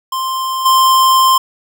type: tone with level steps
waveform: square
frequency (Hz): 1048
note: C6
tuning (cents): +2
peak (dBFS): -17 / -8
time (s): 0.12-1.38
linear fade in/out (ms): 5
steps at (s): 0.65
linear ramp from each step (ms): 10
effects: none